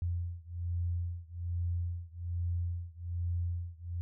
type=beating tone pair; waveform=sine; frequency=86.2 / 87.4 Hz; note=F2 / F2; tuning=-22 / +2 cents; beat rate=1.2 Hz; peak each=-35 / -36 dBFS; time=0.02-4.01 s; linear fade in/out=0 ms; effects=none